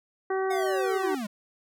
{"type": "harmonic tone", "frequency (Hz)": 381.5, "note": "G4", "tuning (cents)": -47, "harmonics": [1, 2, 3, 4, 5], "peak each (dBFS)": [-26, -32, -36, -38, -40], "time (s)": [0.3, 1.15], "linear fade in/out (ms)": 5}
{"type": "linear sweep", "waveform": "square", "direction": "down", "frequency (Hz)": [740, 196], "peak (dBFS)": -31, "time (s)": [0.5, 1.27], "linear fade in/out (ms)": 10}
{"effects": []}